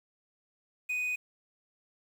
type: tone with quantisation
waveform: triangle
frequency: 2489 Hz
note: D#7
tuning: in tune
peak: -28 dBFS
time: 0.89-1.16 s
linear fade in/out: 10 ms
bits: 9
effects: none